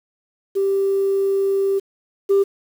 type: tone pair in turn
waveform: sine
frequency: 392 / 395.4 Hz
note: G4 / G4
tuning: 0 / +15 cents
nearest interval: unison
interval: 15 cents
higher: second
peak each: -15 / -10 dBFS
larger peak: second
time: 0.55-1.8 / 2.29-2.44 s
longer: first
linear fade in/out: 20 ms
effects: tanh soft clip ceiling -10 dBFS + 7-bit